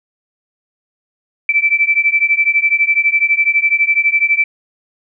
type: beating tone pair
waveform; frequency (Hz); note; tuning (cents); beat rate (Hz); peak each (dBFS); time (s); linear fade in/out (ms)
sine; 2319 / 2331; D7 / D7; -22 / -14; 12; -14 / -13; 1.49-4.44; 2
effects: none